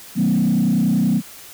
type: tone with frequency modulation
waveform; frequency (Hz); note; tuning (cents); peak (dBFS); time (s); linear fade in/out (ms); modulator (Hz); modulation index
sine; 210.3; G#3; +22; -13; 0.15-1.22; 50; 30.7; 1.6
effects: tanh soft clip ceiling -10 dBFS + white hiss -40 dBFS RMS until 1.53 s